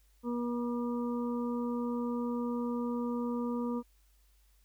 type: harmonic tone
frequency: 240.1 Hz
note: B3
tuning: 49 cents flat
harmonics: 1 / 2 / 4 / 5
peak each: -32 / -38 / -44 / -46 dBFS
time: 0.23-3.83 s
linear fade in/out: 50 ms
effects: added 50 Hz sine -63 dBFS peak until 4.64 s + white hiss -72 dBFS RMS until 4.64 s